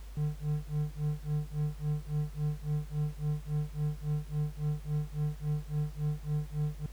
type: tone with tremolo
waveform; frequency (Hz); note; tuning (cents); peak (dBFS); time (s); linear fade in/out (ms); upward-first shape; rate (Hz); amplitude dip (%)
triangle; 150; D3; +37; -25; 0.17-6.86; 0; sine; 3.6; 100
effects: added 50 Hz sine -42 dBFS peak until 6.92 s + pink hiss -58 dBFS RMS until 6.92 s